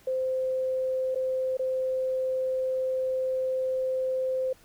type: tone with dropouts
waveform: sine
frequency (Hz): 519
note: C5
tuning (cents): -14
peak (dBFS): -25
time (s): 0.07-4.53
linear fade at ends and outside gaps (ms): 5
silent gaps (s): 1.148-1.156 / 1.571-1.593
effects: pink hiss -58 dBFS RMS until 4.64 s